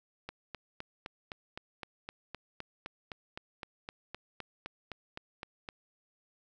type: click train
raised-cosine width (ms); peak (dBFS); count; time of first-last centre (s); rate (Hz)
0.3; -24; 22; 0.29-5.688; 3.89
effects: none